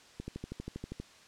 click train, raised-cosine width 3 ms, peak -26 dBFS, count 11, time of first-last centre 0.2-1 s, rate 12.5 Hz, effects white hiss -57 dBFS RMS until 1.27 s + low-pass 6000 Hz 12 dB/octave

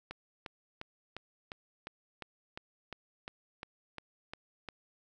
click train, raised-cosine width 0.3 ms, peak -25 dBFS, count 14, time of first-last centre 0.11-4.687 s, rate 2.84 Hz, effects none

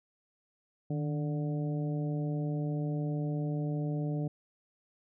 harmonic tone with a mistuned harmonic, 146.83 Hz, D3, in tune, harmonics 1 / 2 / 3 / 4 / 5, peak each -31 / -37 / -43 / -44 / -49 dBFS, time 0.9-4.28 s, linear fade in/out 5 ms, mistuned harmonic 1, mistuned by +66 cents, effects none

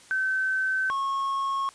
sine / triangle tone pair in turn, 1536 / 1092.7 Hz, G6 / C#6, -36 / -25 cents, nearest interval tritone, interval 589 cents, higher first, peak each -23 dBFS, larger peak neither, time 0.11-0.9 / 0.9-1.69 s, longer neither, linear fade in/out 0 ms, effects white hiss -52 dBFS RMS until 1.74 s + resampled to 22050 Hz

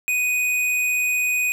sine tone with hard clipping, 2489 Hz, D#7, in tune, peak -20 dBFS, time 0.08-1.52 s, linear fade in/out 0 ms, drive 14 dB, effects none

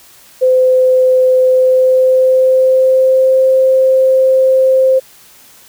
sine tone with pitch glide, 513 to 524.1 Hz, C5 to C5, -34 to +3 cents, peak -6 dBFS, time 0.41-5 s, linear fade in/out 20 ms, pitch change +37 cents, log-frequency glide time 1.42-3.45 s, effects white hiss -42 dBFS RMS until 5.68 s

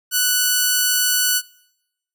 5% pulse tone, 1482 Hz, F#6, 2 cents sharp, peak -4 dBFS, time 0.11-1.42 s, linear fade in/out 50 ms, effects noise-tail reverb RT60 0.9 s tail -25 dB re dry

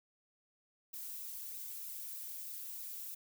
violet noise with flanger, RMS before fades -45 dBFS, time 0.93-3.15 s, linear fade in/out 10 ms, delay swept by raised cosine 0.76 to 2.66 ms, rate 3.2 Hz, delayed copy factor +0.5, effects none

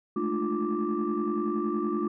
sine tone cluster, 211.6 / 222.2 / 301.8 / 351 / 1173 Hz, G#3 / A3 / D4 / F4 / D6, +33 / +17 / +47 / +9 / -2 cents, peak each -34 / -32 / -31 / -29 / -34 dBFS, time 0.16-2.08 s, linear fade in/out 5 ms, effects tanh soft clip ceiling -18 dBFS

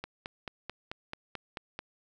click train, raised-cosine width 0.3 ms, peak -21 dBFS, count 9, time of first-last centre 0.04-1.791 s, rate 4.57 Hz, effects none

